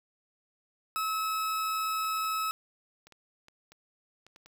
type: tone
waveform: 40% pulse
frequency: 1293 Hz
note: E6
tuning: 34 cents flat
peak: -28 dBFS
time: 0.96-2.51 s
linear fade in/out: 0 ms
type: clicks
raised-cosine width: 0.2 ms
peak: -36 dBFS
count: 10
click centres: 2.046 / 2.174 / 2.245 / 3.07 / 3.123 / 3.484 / 3.72 / 4.266 / 4.361 / 4.46 s
effects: 9-bit